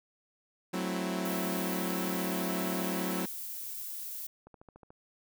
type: chord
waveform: sawtooth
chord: F# half-diminished seventh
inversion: none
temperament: equal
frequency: 185 / 220 / 261.6 / 329.6 Hz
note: F#3 / A3 / C4 / E4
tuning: 0 / 0 / 0 / 0 cents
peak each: -30 / -36 / -35 / -34 dBFS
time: 0.73-3.26 s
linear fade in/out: 10 ms
type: noise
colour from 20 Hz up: violet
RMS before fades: -40 dBFS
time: 1.25-4.27 s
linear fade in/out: 5 ms
type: click train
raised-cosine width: 1 ms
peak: -38 dBFS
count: 7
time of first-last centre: 4.47-4.905 s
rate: 13.8 Hz
effects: none